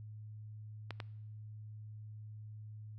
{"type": "clicks", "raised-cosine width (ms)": 0.3, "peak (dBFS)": -25, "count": 2, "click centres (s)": [0.907, 1.002], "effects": ["noise-tail reverb RT60 0.9 s tail -23 dB re dry", "added 107 Hz sine -46 dBFS peak until 2.98 s"]}